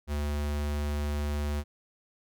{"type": "tone", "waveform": "square", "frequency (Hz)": 73.42, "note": "D2", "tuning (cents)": 0, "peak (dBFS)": -29, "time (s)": [0.07, 1.64], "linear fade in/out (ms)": 50, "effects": []}